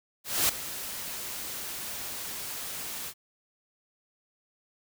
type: noise with ADSR envelope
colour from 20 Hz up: white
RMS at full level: -23 dBFS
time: 0.24-3.14 s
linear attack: 250 ms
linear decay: 6 ms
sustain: -14 dB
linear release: 65 ms
effects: none